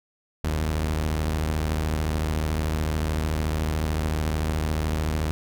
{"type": "tone pair together", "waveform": "sawtooth", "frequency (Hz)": [45.73, 77.78], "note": ["F#1", "D#2"], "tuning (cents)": [-20, 0], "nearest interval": "major sixth", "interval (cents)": 920, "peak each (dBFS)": [-27, -20], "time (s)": [0.44, 5.31], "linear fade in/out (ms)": 0, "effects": []}